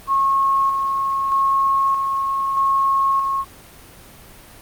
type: tone with tremolo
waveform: sine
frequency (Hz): 1089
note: C#6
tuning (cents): -31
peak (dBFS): -14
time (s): 0.07-3.45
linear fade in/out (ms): 50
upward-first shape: square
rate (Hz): 0.8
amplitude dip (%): 35
effects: pink hiss -43 dBFS RMS until 4.61 s + Opus 32 kbps